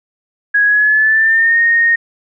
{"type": "tone with pitch glide", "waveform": "sine", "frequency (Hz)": [1661.2, 1853.9], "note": ["G#6", "A#6"], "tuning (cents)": [0, -10], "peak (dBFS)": -8, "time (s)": [0.54, 1.96], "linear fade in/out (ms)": 10, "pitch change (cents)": 190, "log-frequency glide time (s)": [0.65, 1.59], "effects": []}